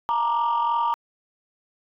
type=tone cluster; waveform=sine; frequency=898 / 941 / 1182 Hz; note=A5 / A#5 / D6; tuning=+35 / +16 / +11 cents; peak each=-28 / -20 / -24 dBFS; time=0.09-0.94 s; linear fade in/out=0 ms; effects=tanh soft clip ceiling -16 dBFS